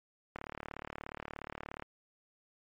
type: click train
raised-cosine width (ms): 0.5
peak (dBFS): -25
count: 55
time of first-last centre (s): 0.36-1.823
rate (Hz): 36.9
effects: MP3 64 kbps